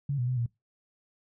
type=tone with pitch steps; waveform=sine; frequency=140.9 / 122.6 / 127 / 118.3 Hz; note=C#3 / B2 / B2 / A#2; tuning=+29 / -12 / +49 / +26 cents; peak=-26 dBFS; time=0.09-0.462 s; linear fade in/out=5 ms; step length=93 ms; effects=noise-tail reverb RT60 0.2 s tail -23 dB re dry

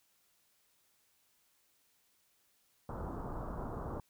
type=low-pass noise; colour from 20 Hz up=pink; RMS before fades=-41 dBFS; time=2.89-4 s; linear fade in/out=2 ms; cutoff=1300 Hz; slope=48 dB/octave; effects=white hiss -73 dBFS RMS until 4.09 s

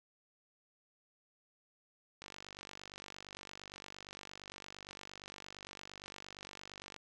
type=click train; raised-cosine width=0.2 ms; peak=-30 dBFS; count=232; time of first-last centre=2.22-6.963 s; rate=48.7 Hz; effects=none

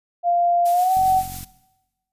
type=tone with pitch glide; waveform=sine; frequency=696 to 754.6 Hz; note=F5 to F#5; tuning=-6 to +34 cents; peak=-15 dBFS; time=0.23-1.23 s; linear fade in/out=50 ms; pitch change=+140 cents; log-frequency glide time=0.71-0.92 s
type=noise with tremolo; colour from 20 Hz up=blue; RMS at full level=-33 dBFS; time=0.65-1.45 s; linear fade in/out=10 ms; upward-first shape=sine; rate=7.5 Hz; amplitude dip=30%
type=click train; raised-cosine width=5 ms; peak=-25 dBFS; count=22; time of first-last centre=0.97-1.431 s; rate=45.6 Hz
effects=noise-tail reverb RT60 1.0 s tail -17 dB re dry + resampled to 32000 Hz

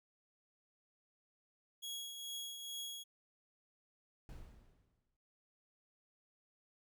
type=tone with tremolo; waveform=sawtooth; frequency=3322 Hz; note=G#7; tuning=in tune; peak=-38 dBFS; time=1.82-3.04 s; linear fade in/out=20 ms; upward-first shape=triangle; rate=2.3 Hz; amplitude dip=50%
type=noise with exponential decay; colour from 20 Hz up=brown; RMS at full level=-48 dBFS; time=4.29-5.17 s; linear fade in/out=1 ms; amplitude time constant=190 ms
effects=none

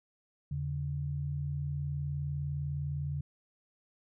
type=tone pair together; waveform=sine; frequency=83 / 142.79 Hz; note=E2 / D3; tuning=+12 / -48 cents; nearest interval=major sixth; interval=940 cents; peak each=-38 / -33 dBFS; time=0.51-3.21 s; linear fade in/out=5 ms; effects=none

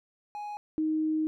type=tone pair in turn; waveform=triangle / sine; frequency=832 / 312.4 Hz; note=G#5 / D#4; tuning=+3 / +7 cents; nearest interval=octave + perfect fourth; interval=1696 cents; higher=first; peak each=-33 / -25 dBFS; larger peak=second; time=0.35-0.57 / 0.78-1.27 s; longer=second; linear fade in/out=0 ms; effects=none

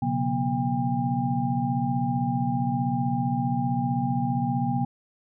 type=tone cluster; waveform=sine; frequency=123.3 / 138.7 / 179.8 / 240.5 / 802 Hz; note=B2 / C#3 / F#3 / B3 / G5; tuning=-2 / +1 / -49 / -46 / +39 cents; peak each=-30 / -29 / -33 / -27 / -29 dBFS; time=0.02-4.85 s; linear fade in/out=5 ms; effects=none

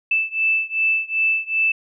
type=beating tone pair; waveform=sine; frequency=2637 / 2639.6 Hz; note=E7 / E7; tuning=0 / +2 cents; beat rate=2.6 Hz; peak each=-20 / -21 dBFS; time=0.11-1.72 s; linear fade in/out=5 ms; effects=none

